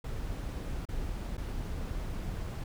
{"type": "noise with dropouts", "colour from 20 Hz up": "brown", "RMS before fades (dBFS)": -36, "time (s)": [0.04, 2.64], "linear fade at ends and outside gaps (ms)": 5, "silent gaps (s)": [[0.854, 0.887], [1.37, 1.378]], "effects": []}